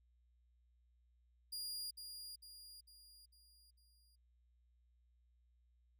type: tone with echo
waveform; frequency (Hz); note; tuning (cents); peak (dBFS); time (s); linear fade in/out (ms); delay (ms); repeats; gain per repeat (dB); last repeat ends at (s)
sawtooth; 4835; D8; +50; -40; 1.52-1.91; 10; 450; 5; -6; 4.16
effects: added 60 Hz sine -70 dBFS peak until 5.99 s